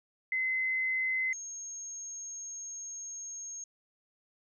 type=tone pair in turn; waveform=sine; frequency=2049 / 6505 Hz; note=C7 / G#8; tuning=-37 / -37 cents; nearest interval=octave + minor sixth; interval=2000 cents; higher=second; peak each=-28 / -39 dBFS; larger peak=first; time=0.32-1.33 / 1.33-3.64 s; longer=second; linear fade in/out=2 ms; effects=none